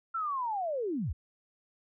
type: linear sweep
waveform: sine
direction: down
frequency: 1371 to 49 Hz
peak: -30 dBFS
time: 0.14-1.13 s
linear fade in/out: 10 ms
effects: none